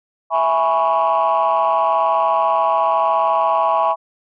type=chord; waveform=sine; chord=C# minor seventh; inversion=first; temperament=equal; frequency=659.3 / 830.6 / 987.8 / 1108.7 Hz; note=E5 / G#5 / B5 / C#6; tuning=0 / 0 / 0 / 0 cents; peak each=-18 dBFS; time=0.3-3.96 s; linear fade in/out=50 ms; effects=tanh soft clip ceiling -8 dBFS